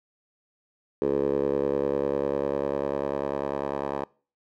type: tone with band-pass filter sweep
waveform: 10% pulse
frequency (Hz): 70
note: C#2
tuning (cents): +18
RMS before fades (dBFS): -27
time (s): 1.02-4.04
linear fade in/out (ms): 0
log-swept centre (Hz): 440 to 700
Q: 3.7
effects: noise-tail reverb RT60 0.4 s tail -24 dB re dry